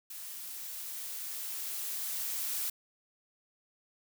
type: noise with level ramp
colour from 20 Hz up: blue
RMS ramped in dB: -44 to -34 dBFS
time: 0.1-2.7 s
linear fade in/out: 5 ms
effects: none